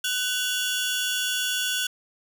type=tone cluster; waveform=sawtooth; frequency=1498 / 2794 / 3394 Hz; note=F#6 / F7 / G#7; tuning=+21 / 0 / +37 cents; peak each=-25 / -27 / -25 dBFS; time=0.04-1.87 s; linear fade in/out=5 ms; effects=9-bit